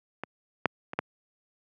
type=clicks; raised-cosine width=0.5 ms; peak=-18 / -7 / -20 / -10 dBFS; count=4; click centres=0.236 / 0.657 / 0.934 / 0.99 s; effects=high-pass 150 Hz 12 dB/octave